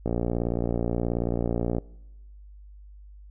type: click train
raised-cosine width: 2 ms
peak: -13 dBFS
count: 102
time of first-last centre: 0.06-1.784 s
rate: 58.6 Hz
effects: noise-tail reverb RT60 1.0 s tail -24 dB re dry + added 50 Hz sine -44 dBFS peak until 3.3 s